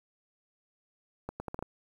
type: accelerating click train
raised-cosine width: 1 ms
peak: -22 dBFS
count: 6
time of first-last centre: 1.29-1.626 s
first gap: 110 ms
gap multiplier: 0.75
effects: 9-bit